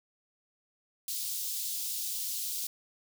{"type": "high-pass noise", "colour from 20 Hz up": "white", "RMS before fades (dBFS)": -35, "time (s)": [1.08, 2.67], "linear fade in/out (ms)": 2, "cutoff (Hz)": 3600, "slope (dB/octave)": 24, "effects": []}